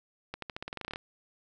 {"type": "accelerating click train", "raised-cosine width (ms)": 0.3, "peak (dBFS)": -21, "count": 14, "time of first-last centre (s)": [0.34, 0.959], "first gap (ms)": 83, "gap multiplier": 0.9, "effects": []}